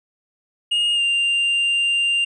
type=tone with pitch glide; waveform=triangle; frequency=2852 to 2790 Hz; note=F7 to F7; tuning=+36 to -2 cents; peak=-15 dBFS; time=0.71-2.25 s; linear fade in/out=10 ms; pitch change=-38 cents; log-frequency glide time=0.94-1.01 s; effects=resampled to 22050 Hz